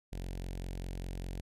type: tone with notch filter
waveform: sawtooth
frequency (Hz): 44.99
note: F#1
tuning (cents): -48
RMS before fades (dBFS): -40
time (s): 0.12-1.41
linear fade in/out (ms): 10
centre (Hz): 1200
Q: 1
effects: resampled to 32000 Hz